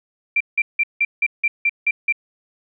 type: tone bursts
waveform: sine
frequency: 2359 Hz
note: D7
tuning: 7 cents sharp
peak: -14 dBFS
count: 9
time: 0.36-2.125 s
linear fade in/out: 5 ms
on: 45 ms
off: 170 ms
effects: none